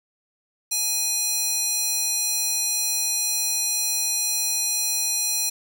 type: tone with high-pass filter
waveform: square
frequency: 829 Hz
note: G#5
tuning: 3 cents flat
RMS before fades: -24 dBFS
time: 0.71-5.5 s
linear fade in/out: 10 ms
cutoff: 5700 Hz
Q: 1.4
effects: none